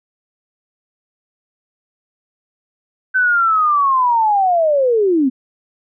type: linear sweep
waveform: sine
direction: down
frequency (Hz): 1534 to 246.9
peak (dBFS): -11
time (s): 3.14-5.3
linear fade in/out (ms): 20
effects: none